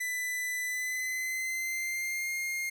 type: tone with pitch glide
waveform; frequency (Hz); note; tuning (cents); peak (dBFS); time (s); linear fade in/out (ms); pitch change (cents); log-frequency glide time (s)
45% pulse; 1995 to 2126; B6 to C7; +17 to +27; -31; 0-2.7; 10; +110; 0.66-2.31
effects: none